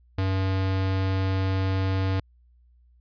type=tone; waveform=square; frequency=95.3 Hz; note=G2; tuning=48 cents flat; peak=-23 dBFS; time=0.18-2.2 s; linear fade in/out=5 ms; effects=added 60 Hz sine -55 dBFS peak until 3 s + resampled to 11025 Hz